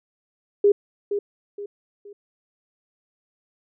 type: tone with echo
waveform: sine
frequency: 407.1 Hz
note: G#4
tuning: 35 cents flat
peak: -12 dBFS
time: 0.64-0.72 s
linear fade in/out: 5 ms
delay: 470 ms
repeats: 3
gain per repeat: -9 dB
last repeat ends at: 2.13 s
effects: none